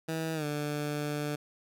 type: tone with pitch glide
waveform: 15% pulse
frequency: 161.2 to 147.82 Hz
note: E3 to D3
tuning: -38 to +12 cents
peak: -25 dBFS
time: 0.08-1.36 s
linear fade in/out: 10 ms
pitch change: -150 cents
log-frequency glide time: 0.34-0.45 s
effects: none